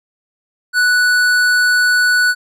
sine tone with tanh clipping, 1480 Hz, F#6, in tune, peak -12 dBFS, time 0.73-2.35 s, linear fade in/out 50 ms, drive 15 dB, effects none

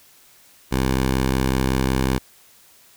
10% pulse tone, 65.41 Hz, C2, in tune, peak -10 dBFS, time 0.71-2.19 s, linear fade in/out 20 ms, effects white hiss -52 dBFS RMS until 2.96 s

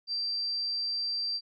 sine tone, 4699 Hz, D8, in tune, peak -29 dBFS, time 0.07-1.41 s, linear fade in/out 50 ms, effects none

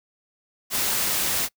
white noise, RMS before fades -24 dBFS, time 0.7-1.49 s, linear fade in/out 50 ms, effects noise-tail reverb RT60 0.1 s tail -25 dB re dry

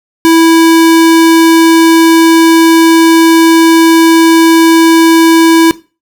square tone, 328.4 Hz, E4, 6 cents flat, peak -3 dBFS, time 0.25-5.71 s, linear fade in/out 0 ms, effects noise-tail reverb RT60 0.3 s tail -18 dB re dry

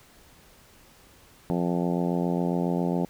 harmonic tone, 87.31 Hz, F2, in tune, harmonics 2 / 3 / 4 / 5 / 6 / 7 / 8 / 9 / 10, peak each -26 / -30 / -32 / -34 / -36 / -37 / -38 / -39 / -40 dBFS, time 1.5-3.05 s, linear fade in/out 0 ms, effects pink hiss -55 dBFS RMS until 3.09 s

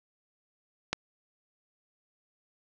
click, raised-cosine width 0.2 ms, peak -10 dBFS, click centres 0.93 s, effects low-pass 7000 Hz 12 dB/octave

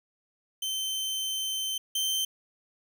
sawtooth tone pair in turn, 3093 / 3109 Hz, G7 / G7, -24 / -15 cents, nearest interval unison, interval 9 cents, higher second, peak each -26 / -23 dBFS, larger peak second, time 0.62-1.78 / 1.95-2.25 s, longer first, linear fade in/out 5 ms, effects none

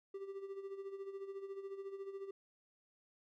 triangle tone with tremolo, 392 Hz, G4, in tune, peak -39 dBFS, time 0.14-2.31 s, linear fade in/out 5 ms, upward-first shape sine, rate 14 Hz, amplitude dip 65%, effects none

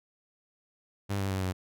sawtooth tone with pitch steps, 100 / 97.49 / 95.04 / 92.66 Hz, G2 / G2 / F#2 / F#2, +35 / -9 / +47 / +3 cents, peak -25 dBFS, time 1.09-1.53 s, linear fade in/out 20 ms, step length 110 ms, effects none

